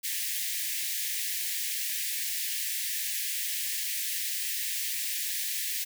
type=high-pass noise; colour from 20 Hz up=white; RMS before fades=-32 dBFS; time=0.03-5.85 s; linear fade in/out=20 ms; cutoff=1700 Hz; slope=96 dB/octave; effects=none